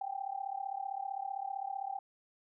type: tone with amplitude modulation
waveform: sine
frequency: 784 Hz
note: G5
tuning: in tune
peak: -32 dBFS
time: 0.01-1.99 s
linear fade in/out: 5 ms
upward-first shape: sine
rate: 35.5 Hz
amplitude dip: 90%
effects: none

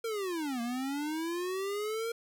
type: linear two-way sweep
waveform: square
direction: down then up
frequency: 466.2 to 230.8 to 466.2 Hz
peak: -33 dBFS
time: 0.04-2.12 s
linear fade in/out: 5 ms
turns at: 0.61 s
effects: none

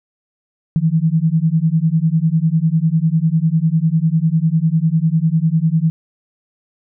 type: beating tone pair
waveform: sine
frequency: 156.5 / 166.5 Hz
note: D#3 / E3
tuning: +10 / +18 cents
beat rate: 10 Hz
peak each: -15 dBFS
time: 0.76-5.9 s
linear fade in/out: 0 ms
effects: none

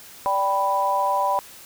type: chord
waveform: sine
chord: G major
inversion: second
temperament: equal with one note detuned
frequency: 583.3 / 784 / 987.8 Hz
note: D5 / G5 / B5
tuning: -12 / 0 / 0 cents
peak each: -26 / -24 / -21 dBFS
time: 0.26-1.39 s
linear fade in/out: 0 ms
effects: white hiss -44 dBFS RMS until 1.65 s

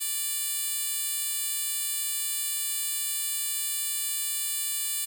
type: tone with high-pass filter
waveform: 10% pulse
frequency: 587.3 Hz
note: D5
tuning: in tune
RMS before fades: -30 dBFS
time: 0-5.06 s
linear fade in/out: 20 ms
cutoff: 7600 Hz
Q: 0.64
effects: none

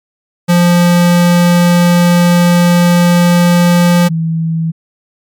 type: tone pair in turn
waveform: square / sine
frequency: 174.61 / 163.07 Hz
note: F3 / E3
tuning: 0 / -18 cents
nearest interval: minor second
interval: 118 cents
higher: first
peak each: -6 / -11 dBFS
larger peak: first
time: 0.48-4.09 / 4.09-4.72 s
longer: first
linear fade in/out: 20 ms
effects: MP3 96 kbps

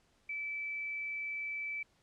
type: tone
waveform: sine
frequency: 2313 Hz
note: D7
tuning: 27 cents flat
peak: -36 dBFS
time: 0.29-1.83 s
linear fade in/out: 5 ms
effects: pink hiss -71 dBFS RMS until 2.02 s + low-pass 8000 Hz 12 dB/octave

